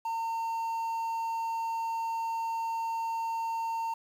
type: tone with quantisation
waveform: triangle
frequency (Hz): 910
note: A#5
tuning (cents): -42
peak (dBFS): -28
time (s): 0.05-3.94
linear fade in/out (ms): 5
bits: 9
effects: none